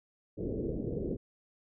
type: low-pass noise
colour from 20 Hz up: white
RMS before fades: -35 dBFS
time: 0.37-1.17 s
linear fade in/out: 20 ms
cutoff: 490 Hz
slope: 48 dB/octave
effects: none